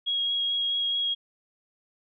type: tone with vibrato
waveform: sine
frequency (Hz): 3295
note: G#7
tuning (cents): -14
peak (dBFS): -24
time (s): 0.06-1.15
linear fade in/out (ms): 20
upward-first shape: sine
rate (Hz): 4.6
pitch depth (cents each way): 10
effects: none